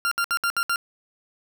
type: tone bursts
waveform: 40% pulse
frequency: 1389 Hz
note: F6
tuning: 10 cents flat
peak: -20 dBFS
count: 6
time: 0.05-0.759 s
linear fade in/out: 0 ms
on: 64 ms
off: 65 ms
effects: none